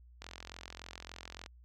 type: click train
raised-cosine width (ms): 0.2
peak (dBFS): -27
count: 55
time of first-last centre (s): 0.22-1.461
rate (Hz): 43.5
effects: added 60 Hz sine -55 dBFS peak until 1.64 s